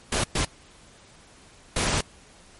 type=noise bursts at uneven times; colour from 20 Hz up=pink; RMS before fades=-24 dBFS; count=3; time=0.12-0.24 / 0.35-0.45 / 1.76-2.01 s; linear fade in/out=5 ms; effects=pink hiss -52 dBFS RMS until 2.59 s + MP3 48 kbps